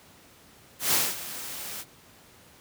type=noise with ADSR envelope; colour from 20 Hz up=white; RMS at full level=-22 dBFS; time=0.79-1.85 s; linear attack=140 ms; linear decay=220 ms; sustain=-15 dB; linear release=50 ms; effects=pink hiss -54 dBFS RMS until 2.6 s + high-pass 80 Hz 12 dB/octave